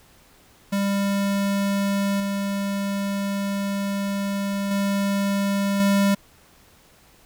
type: tone with level steps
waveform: square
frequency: 198.9 Hz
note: G3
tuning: 25 cents sharp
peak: -21 / -24 / -21 / -17 dBFS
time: 0.72-6.15 s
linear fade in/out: 10 ms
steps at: 2.2 / 4.71 / 5.8 s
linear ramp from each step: 2 ms
effects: pink hiss -54 dBFS RMS until 7.25 s